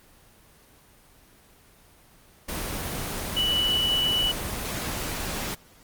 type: tone in noise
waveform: sine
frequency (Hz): 2960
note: F#7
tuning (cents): 0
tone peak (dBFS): -21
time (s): 3.36-4.32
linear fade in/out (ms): 10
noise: pink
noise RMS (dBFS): -31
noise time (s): 2.48-5.55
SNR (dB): +7
effects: pink hiss -55 dBFS RMS until 5.83 s + Opus 24 kbps